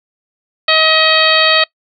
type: harmonic tone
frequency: 634 Hz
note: D#5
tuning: 32 cents sharp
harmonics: 1 / 2 / 3 / 4 / 5 / 6 / 7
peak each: -16 / -16 / -16 / -16 / -16 / -16 / -16 dBFS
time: 0.68-1.64 s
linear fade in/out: 5 ms
effects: noise-tail reverb RT60 0.1 s tail -23 dB re dry